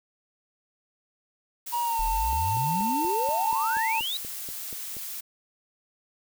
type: noise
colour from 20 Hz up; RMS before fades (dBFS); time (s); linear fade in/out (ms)
blue; -36; 1.66-5.21; 10
type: tone with pitch glide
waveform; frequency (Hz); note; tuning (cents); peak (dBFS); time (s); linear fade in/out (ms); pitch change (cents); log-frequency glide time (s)
triangle; 951 to 897.6; A#5 to A5; +34 to +34; -23; 1.72-4.01; 20; -100; 1.82-2.02
type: exponential sweep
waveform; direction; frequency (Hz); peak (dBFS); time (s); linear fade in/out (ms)
sine; up; 32.98 to 3986; -28; 1.99-4.17; 0
type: click train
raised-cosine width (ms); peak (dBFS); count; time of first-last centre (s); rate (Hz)
2; -30; 12; 2.33-4.968; 4.17
effects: none